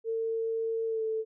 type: tone with pitch glide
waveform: sine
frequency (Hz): 451.4 to 441.6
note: A4 to A4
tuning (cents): +44 to +6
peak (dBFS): -28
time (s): 0.04-1.25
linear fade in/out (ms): 50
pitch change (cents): -38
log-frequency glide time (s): 0.85-1.03
effects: none